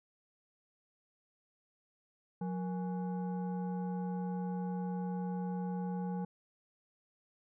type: tone with frequency modulation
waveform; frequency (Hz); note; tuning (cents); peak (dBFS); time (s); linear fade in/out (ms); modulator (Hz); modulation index
sine; 180.6; F#3; -42; -34; 2.41-6.25; 5; 650; 0.6
effects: none